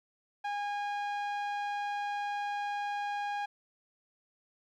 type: tone with low-pass filter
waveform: sawtooth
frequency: 818 Hz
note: G#5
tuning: 26 cents flat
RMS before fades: -35 dBFS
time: 0.44-3.46 s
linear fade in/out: 10 ms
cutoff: 2600 Hz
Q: 0.52
effects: 12-bit